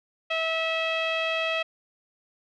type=tone with low-pass filter; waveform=sawtooth; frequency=649 Hz; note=E5; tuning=27 cents flat; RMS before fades=-27 dBFS; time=0.3-1.63 s; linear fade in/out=10 ms; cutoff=2900 Hz; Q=6.2; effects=none